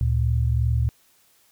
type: tone pair together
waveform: sine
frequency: 72.7 / 115.4 Hz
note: D2 / A#2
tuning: -17 / -17 cents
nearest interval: minor sixth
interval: 800 cents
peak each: -21 dBFS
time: 0.01-0.89 s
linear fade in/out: 0 ms
effects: white hiss -60 dBFS RMS until 1.51 s

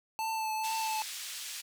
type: tone with vibrato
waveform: square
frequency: 880 Hz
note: A5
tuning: in tune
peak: -32 dBFS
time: 0.19-1.02 s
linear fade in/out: 0 ms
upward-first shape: triangle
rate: 2.2 Hz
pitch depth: 25 cents each way
type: band-pass noise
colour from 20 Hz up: pink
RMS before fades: -41 dBFS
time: 0.63-1.62 s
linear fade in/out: 20 ms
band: 3100 to 11000 Hz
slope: 12 dB/octave
effects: none

